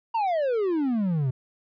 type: exponential sweep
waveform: triangle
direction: down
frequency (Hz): 947 to 123.47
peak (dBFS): -20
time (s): 0.14-1.31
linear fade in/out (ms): 10
effects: resampled to 11025 Hz